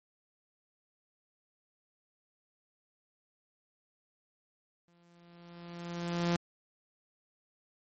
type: tone with exponential growth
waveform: sawtooth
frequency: 172.2 Hz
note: F3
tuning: 24 cents flat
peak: -22 dBFS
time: 4.88-6.36 s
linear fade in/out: 0 ms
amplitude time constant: 320 ms
effects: MP3 32 kbps